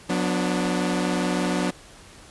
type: chord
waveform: sawtooth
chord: B minor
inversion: second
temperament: equal with one note detuned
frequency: 181.4 / 246.9 / 293.7 Hz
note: F#3 / B3 / D4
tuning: -34 / 0 / 0 cents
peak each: -21 / -24 / -23 dBFS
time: 0.09-1.71 s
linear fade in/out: 10 ms
effects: pink hiss -47 dBFS RMS until 2.3 s + resampled to 24000 Hz